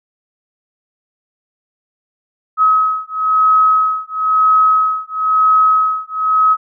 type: beating tone pair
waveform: sine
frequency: 1276 / 1277 Hz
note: D#6 / D#6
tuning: +43 / +45 cents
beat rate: 1 Hz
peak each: -13 dBFS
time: 2.57-6.57 s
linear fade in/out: 50 ms
effects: none